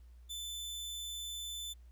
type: tone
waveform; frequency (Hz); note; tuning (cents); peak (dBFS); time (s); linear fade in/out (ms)
sawtooth; 3520; A7; 0; -37; 0.29-1.74; 20
effects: added 60 Hz sine -53 dBFS peak until 1.91 s + pink hiss -75 dBFS RMS until 1.91 s